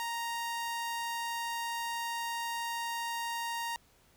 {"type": "tone", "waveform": "sawtooth", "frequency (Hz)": 932.3, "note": "A#5", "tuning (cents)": 0, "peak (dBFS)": -30, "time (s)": [0, 3.76], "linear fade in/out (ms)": 0, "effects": ["pink hiss -65 dBFS RMS until 4.16 s"]}